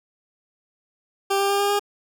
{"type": "tone with pitch steps", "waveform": "20% pulse", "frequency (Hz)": [393.8, 397.2, 400.7, 404.2, 407.7], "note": ["G4", "G4", "G4", "G#4", "G#4"], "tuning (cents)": [8, 23, 38, -47, -32], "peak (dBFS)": -14, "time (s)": [1.3, 1.795], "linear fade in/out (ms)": 10, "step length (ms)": 99, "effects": []}